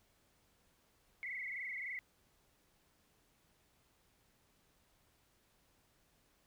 sine tone with frequency modulation, 2093 Hz, C7, in tune, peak -40 dBFS, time 1.23-1.99 s, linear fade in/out 0 ms, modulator 23.4 Hz, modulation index 5.5, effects pink hiss -73 dBFS RMS until 6.46 s

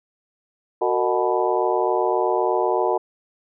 harmonic tone with a mistuned harmonic, 123.47 Hz, B2, in tune, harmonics 3 / 4 / 5 / 6 / 7 / 8, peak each -23 / -24 / -25 / -26 / -26 / -27 dBFS, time 0.81-2.98 s, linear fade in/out 10 ms, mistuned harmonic 4, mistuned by -130 cents, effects none

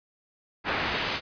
brown noise with band-pass filter sweep, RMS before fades -29 dBFS, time 0.64-1.21 s, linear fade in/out 50 ms, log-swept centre 1800 to 3700 Hz, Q 0.86, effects resampled to 11025 Hz

